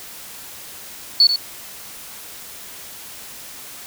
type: tone with echo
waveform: sine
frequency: 4435 Hz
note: C#8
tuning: in tune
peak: -8 dBFS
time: 1.2-1.27 s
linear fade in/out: 2 ms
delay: 90 ms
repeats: 1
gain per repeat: -8 dB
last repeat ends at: 1.36 s
effects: white hiss -37 dBFS RMS until 3.86 s